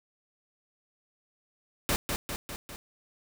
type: noise with echo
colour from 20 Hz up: pink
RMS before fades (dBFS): -27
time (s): 1.89-1.96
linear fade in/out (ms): 0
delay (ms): 200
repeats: 4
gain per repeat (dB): -4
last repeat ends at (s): 2.76
effects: none